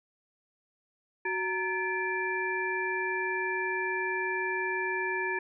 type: tone cluster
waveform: sine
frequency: 372.3 / 927 / 1727 / 2356 Hz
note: F#4 / A#5 / A6 / D7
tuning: +11 / -10 / -33 / +5 cents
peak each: -34 / -35 / -32 / -36 dBFS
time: 1.25-5.39 s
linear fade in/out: 5 ms
effects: none